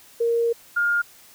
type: tone pair in turn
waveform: sine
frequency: 466.2 / 1414.5 Hz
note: A#4 / F6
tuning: 0 / +22 cents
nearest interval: octave + perfect fifth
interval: 1922 cents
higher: second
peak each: -18 dBFS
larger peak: neither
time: 0.2-0.53 / 0.76-1.02 s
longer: first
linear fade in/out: 10 ms
effects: white hiss -50 dBFS RMS until 1.34 s